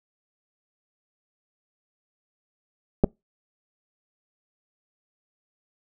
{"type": "clicks", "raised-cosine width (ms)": 2, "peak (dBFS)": -5, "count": 2, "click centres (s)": [3.038, 3.043], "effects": ["noise-tail reverb RT60 0.2 s tail -26 dB re dry"]}